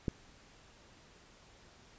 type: click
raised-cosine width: 3 ms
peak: -19 dBFS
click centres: 0.082 s
effects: pink hiss -60 dBFS RMS until 1.98 s + resampled to 16000 Hz